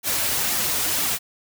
white noise with flanger, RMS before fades -23 dBFS, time 0.03-1.19 s, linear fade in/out 50 ms, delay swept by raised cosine 1.9 to 6.1 ms, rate 2 Hz, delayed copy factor -0.55, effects none

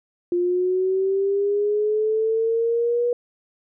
sine linear sweep, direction up, 349.2 to 484.9 Hz, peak -18 dBFS, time 0.32-3.13 s, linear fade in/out 2 ms, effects none

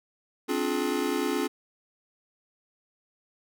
square chord, D half-diminished seventh, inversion third, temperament just, 264.3 / 293.7 / 352.4 / 422.9 Hz, C4 / D4 / F4 / Ab4, +18 / 0 / +16 / +31 cents, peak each -32 dBFS, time 0.48-1.48 s, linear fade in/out 20 ms, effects none

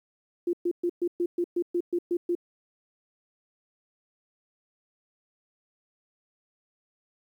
sine tone bursts, 348.5 Hz, F4, 4 cents flat, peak -23 dBFS, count 11, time 0.47-2.352 s, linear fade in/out 5 ms, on 62 ms, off 120 ms, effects 10-bit

